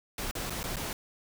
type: noise with dropouts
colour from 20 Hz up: pink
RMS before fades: -35 dBFS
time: 0.18-0.93 s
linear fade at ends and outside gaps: 2 ms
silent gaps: 0.312-0.352 / 0.498-0.504 / 0.631-0.639 / 0.759-0.767 s
effects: none